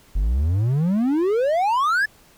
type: exponential sweep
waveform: triangle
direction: up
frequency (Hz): 44 to 1760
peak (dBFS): -15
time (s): 0.15-2.06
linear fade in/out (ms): 10
effects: pink hiss -53 dBFS RMS until 2.37 s